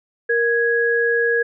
sine tone pair together, 468.2 / 1661.2 Hz, A#4 / G#6, +8 / 0 cents, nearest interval octave + minor seventh, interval 2192 cents, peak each -18 dBFS, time 0.29-1.43 s, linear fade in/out 10 ms, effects none

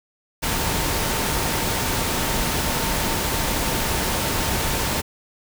sine tone in noise, 906 Hz, A#5, 50 cents flat, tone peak -33 dBFS, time 0.42-5.02 s, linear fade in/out 20 ms, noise pink, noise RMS -23 dBFS, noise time 0.42-5.02 s, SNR -13 dB, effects none

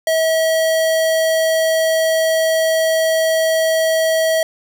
square tone, 644 Hz, E5, 41 cents flat, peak -14 dBFS, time 0.07-4.43 s, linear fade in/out 2 ms, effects none

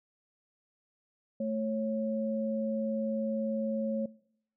sine tone pair together, 219.8 / 549 Hz, A3 / C#5, -2 / -17 cents, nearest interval octave + major third, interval 1585 cents, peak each -32 / -33 dBFS, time 1.4-4.06 s, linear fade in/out 5 ms, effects noise-tail reverb RT60 0.7 s tail -22 dB re dry

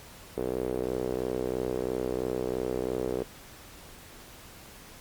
sawtooth tone with band-pass filter, 63 Hz, B1, 35 cents sharp, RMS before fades -31 dBFS, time 0.37-3.23 s, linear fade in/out 0 ms, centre 430 Hz, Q 3.8, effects pink hiss -49 dBFS RMS until 5 s + Opus 48 kbps

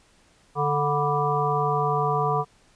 harmonic tone with a mistuned harmonic, 146.83 Hz, D3, in tune, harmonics 1 / 3 / 5 / 7 / 8, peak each -27 / -27 / -27 / -27 / -27 dBFS, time 0.55-2.45 s, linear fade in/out 50 ms, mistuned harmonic 7, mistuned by -72 cents, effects pink hiss -59 dBFS RMS until 2.75 s + resampled to 22050 Hz

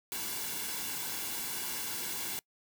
white noise with comb filter, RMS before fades -37 dBFS, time 0.12-2.39 s, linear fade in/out 0 ms, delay 1.6 ms, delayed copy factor -0.6, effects noise-tail reverb RT60 0.1 s tail -25 dB re dry

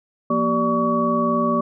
sine tone cluster, 172.6 / 236.4 / 387.6 / 585 / 1130 Hz, F3 / A#3 / G4 / D5 / C#6, -20 / +24 / -20 / -7 / +33 cents, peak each -29 / -21 / -27 / -24 / -21 dBFS, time 0.3-1.61 s, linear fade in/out 5 ms, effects none

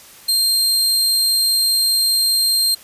sawtooth tone, 4185 Hz, C8, in tune, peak -11 dBFS, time 0.28-2.75 s, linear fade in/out 10 ms, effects white hiss -43 dBFS RMS until 2.83 s + resampled to 32000 Hz

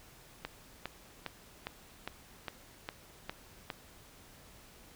click train, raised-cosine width 0.3 ms, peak -21 dBFS, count 9, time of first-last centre 0.45-3.702 s, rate 2.46 Hz, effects pink hiss -57 dBFS RMS until 4.95 s

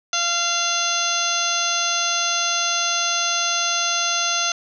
harmonic tone, 690 Hz, F5, 21 cents flat, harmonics 1 / 2 / 3 / 4 / 5 / 6 / 7 / 8 / 9, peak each -30 / -25 / -34 / -27 / -27 / -29 / -31 / -35 / -24 dBFS, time 0.13-4.52 s, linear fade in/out 2 ms, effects none

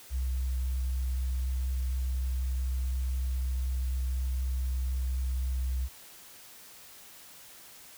sine tone, 64 Hz, C2, 38 cents flat, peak -26 dBFS, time 0.1-5.89 s, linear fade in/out 50 ms, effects tanh soft clip ceiling -25 dBFS + white hiss -51 dBFS RMS until 7.97 s

